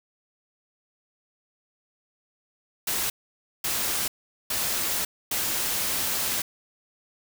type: noise bursts at uneven times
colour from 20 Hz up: white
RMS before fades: -27 dBFS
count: 4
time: 2.87-3.1 / 3.64-4.08 / 4.5-5.05 / 5.31-6.42 s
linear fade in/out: 5 ms
effects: none